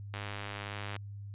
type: click train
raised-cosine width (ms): 0.3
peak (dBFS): -23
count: 85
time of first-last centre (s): 0.14-0.964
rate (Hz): 102
effects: added 101 Hz sine -41 dBFS peak until 1.34 s + resampled to 8000 Hz